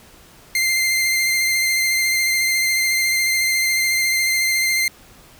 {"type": "tone with vibrato", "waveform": "sawtooth", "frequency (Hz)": 2091, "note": "C7", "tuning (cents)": -2, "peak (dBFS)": -13, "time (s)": [0.55, 4.88], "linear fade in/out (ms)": 2, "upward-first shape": "sine", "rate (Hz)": 14, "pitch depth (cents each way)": 16, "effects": ["pink hiss -47 dBFS RMS until 5.39 s"]}